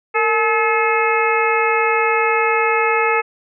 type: harmonic tone with a mistuned harmonic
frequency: 430 Hz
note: A4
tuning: 40 cents flat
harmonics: 1 / 2 / 3 / 4 / 5 / 6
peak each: -19 / -20 / -20 / -25 / -21 / -23 dBFS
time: 0.14-3.22 s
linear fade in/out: 20 ms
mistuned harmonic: 1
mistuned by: +110 cents
effects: none